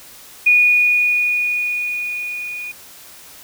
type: tone with level ramp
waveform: sine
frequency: 2457 Hz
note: D#7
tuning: 22 cents flat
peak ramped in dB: -8 to -26 dBFS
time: 0.46-2.72 s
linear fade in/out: 10 ms
effects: white hiss -41 dBFS RMS until 3.43 s